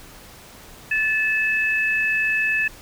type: tone pair together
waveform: sine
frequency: 1741 / 2600 Hz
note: A6 / E7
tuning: -19 / -24 cents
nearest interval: perfect fifth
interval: 695 cents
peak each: -21 dBFS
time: 0.91-2.68 s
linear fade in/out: 5 ms
effects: pink hiss -44 dBFS RMS until 2.81 s